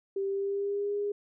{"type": "tone with pitch glide", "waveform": "sine", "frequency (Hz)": [392, 409.1], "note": ["G4", "G#4"], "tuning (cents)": [0, -26], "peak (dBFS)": -28, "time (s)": [0.16, 1.12], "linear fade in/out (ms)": 5, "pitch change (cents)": 74, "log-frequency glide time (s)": [0.27, 0.95], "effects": []}